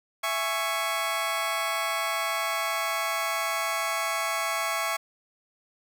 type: chord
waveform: 20% pulse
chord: C# minor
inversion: first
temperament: just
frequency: 665.2 / 831.5 / 1108.7 Hz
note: E5 / G#5 / C#6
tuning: +16 / +2 / 0 cents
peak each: -26 / -29 / -24 dBFS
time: 0.23-4.97 s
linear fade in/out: 10 ms
effects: none